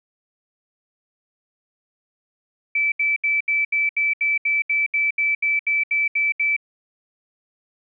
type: tone bursts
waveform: sine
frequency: 2316 Hz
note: D7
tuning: 25 cents flat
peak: -17 dBFS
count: 16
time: 2.75-6.565 s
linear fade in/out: 5 ms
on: 170 ms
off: 73 ms
effects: none